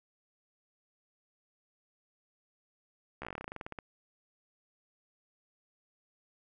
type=slowing click train; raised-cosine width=0.5 ms; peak=-25 dBFS; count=18; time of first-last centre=3.22-3.788 s; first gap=14 ms; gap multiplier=1.1; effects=none